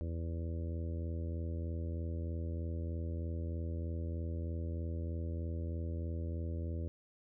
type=harmonic tone; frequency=83.2 Hz; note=E2; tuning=17 cents sharp; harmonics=1 / 2 / 3 / 4 / 5 / 6 / 7; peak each=-36 / -47 / -48 / -48 / -54 / -52 / -54 dBFS; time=0.01-6.88 s; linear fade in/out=0 ms; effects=none